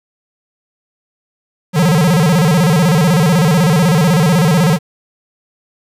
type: tone with vibrato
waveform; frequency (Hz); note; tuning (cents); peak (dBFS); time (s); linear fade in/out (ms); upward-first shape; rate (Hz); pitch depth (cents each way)
square; 164.81; E3; 0; -9; 1.73-4.79; 50; square; 16; 180
effects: resampled to 32000 Hz + 7-bit